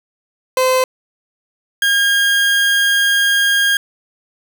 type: tone pair in turn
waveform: 30% pulse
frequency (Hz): 515 / 1620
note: C5 / G#6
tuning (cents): -28 / -43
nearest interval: octave + minor sixth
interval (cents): 1985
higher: second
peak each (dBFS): -9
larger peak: neither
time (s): 0.57-0.84 / 1.82-3.77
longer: second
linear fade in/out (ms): 2
effects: none